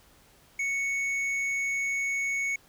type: tone with hard clipping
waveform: triangle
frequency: 2217 Hz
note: C#7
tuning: in tune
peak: -28 dBFS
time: 0.59-2.56 s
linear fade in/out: 5 ms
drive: 9 dB
effects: pink hiss -59 dBFS RMS until 2.68 s